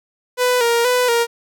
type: tone with vibrato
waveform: sawtooth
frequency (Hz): 482.9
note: B4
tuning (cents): -39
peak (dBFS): -10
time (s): 0.37-1.27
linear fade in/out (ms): 50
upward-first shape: square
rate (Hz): 2.1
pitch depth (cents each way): 52
effects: none